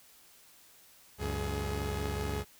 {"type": "tone cluster", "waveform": "sawtooth", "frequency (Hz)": [71.3, 96.4, 421.5], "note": ["C#2", "G2", "G#4"], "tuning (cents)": [49, -28, 26], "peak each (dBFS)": [-31, -34, -34], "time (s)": [1.18, 2.45], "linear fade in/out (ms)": 50, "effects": ["white hiss -59 dBFS RMS until 2.59 s"]}